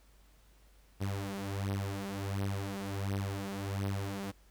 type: beating tone pair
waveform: sawtooth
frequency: 98 / 99.4 Hz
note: G2 / G2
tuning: 0 / +25 cents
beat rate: 1.4 Hz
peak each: -33 / -33 dBFS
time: 1-4.32 s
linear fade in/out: 20 ms
effects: added 50 Hz sine -60 dBFS peak until 4.5 s + pink hiss -67 dBFS RMS until 4.5 s